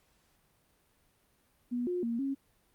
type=tone with pitch steps; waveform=sine; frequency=243.6 / 357.5 / 232.9 / 273.3 Hz; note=B3 / F4 / A#3 / C#4; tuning=-24 / +41 / -1 / -24 cents; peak=-30 dBFS; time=1.71-2.35 s; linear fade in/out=20 ms; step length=160 ms; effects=pink hiss -70 dBFS RMS until 2.74 s + Opus 48 kbps